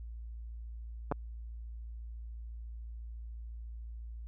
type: clicks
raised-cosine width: 1 ms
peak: -18 dBFS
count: 2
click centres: 1.115 / 1.122 s
effects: added 57 Hz sine -41 dBFS peak until 4.27 s